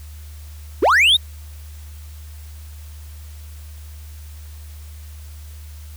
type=linear sweep; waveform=triangle; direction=up; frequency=258.5 to 3839 Hz; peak=-9 dBFS; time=0.82-1.17 s; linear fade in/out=10 ms; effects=added 75 Hz sine -34 dBFS peak until 5.96 s + white hiss -48 dBFS RMS until 5.96 s